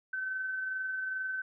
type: tone with amplitude modulation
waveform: sine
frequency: 1529 Hz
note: G6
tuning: 44 cents flat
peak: -31 dBFS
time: 0.13-1.42 s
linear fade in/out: 5 ms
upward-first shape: sine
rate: 22.4 Hz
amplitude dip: 30%
effects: none